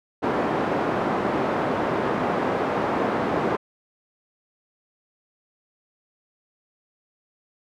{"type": "band-pass noise", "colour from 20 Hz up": "pink", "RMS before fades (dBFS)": -24, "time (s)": [0.22, 3.57], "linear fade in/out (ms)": 20, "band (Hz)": [250, 1100], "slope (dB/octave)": 12, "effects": []}